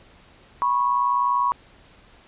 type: tone pair together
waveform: sine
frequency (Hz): 980 / 1100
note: B5 / C#6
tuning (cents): -14 / -14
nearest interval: major second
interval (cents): 200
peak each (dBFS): -21 / -21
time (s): 0.62-1.52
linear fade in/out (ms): 0
effects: pink hiss -52 dBFS RMS until 2.27 s + resampled to 8000 Hz